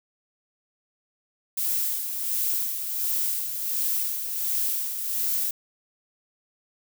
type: noise with tremolo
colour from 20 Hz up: violet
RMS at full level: -25 dBFS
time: 1.57-5.51 s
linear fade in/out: 5 ms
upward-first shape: sine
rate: 1.4 Hz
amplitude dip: 50%
effects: none